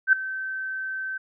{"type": "tone with ADSR envelope", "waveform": "sine", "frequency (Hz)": 1543, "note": "G6", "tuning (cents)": -28, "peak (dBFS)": -11, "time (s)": [0.07, 1.18], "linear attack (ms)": 58, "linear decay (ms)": 5, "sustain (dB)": -17, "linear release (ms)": 10, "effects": []}